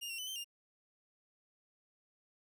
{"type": "tone with pitch steps", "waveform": "sawtooth", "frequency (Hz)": [2827, 2736, 3006, 3108, 2810], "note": ["F7", "F7", "F#7", "G7", "F7"], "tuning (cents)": [20, -36, 27, -16, 10], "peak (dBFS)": -37, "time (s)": [0.01, 0.445], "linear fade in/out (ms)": 20, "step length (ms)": 87, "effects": []}